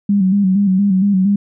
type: tone with vibrato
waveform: sine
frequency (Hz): 194.6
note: G3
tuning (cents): -12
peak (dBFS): -10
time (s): 0.09-1.36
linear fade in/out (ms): 5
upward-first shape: square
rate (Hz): 4.3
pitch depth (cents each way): 65
effects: none